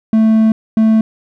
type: tone pair in turn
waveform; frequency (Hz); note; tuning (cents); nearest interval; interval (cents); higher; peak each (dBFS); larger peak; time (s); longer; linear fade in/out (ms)
triangle; 220.6 / 220.6; A3 / A3; +5 / +5; unison; 0; neither; -5; neither; 0.13-0.52 / 0.77-1.01; first; 2
effects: none